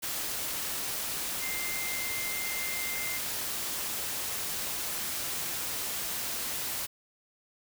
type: tone in noise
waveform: sine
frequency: 2093 Hz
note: C7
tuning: in tune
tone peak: -36 dBFS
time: 1.41-3.19 s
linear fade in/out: 20 ms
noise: white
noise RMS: -34 dBFS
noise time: 0.02-6.87 s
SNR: -5 dB
effects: none